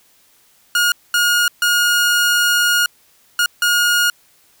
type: tone bursts at uneven times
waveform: sawtooth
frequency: 1432 Hz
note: F6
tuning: 43 cents sharp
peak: -9 dBFS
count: 5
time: 0.75-0.92 / 1.14-1.48 / 1.62-2.86 / 3.39-3.46 / 3.62-4.1 s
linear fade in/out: 2 ms
effects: white hiss -54 dBFS RMS until 4.6 s